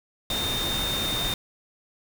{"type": "tone in noise", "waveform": "sine", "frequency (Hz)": 3649, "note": "A#7", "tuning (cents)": -38, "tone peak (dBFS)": -27, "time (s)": [0.3, 1.34], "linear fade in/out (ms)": 2, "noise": "pink", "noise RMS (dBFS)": -30, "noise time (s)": [0.3, 1.34], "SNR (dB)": 0, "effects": []}